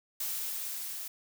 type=noise with level ramp; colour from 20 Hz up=blue; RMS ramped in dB=-34 to -40 dBFS; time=0.2-1.08 s; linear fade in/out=5 ms; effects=none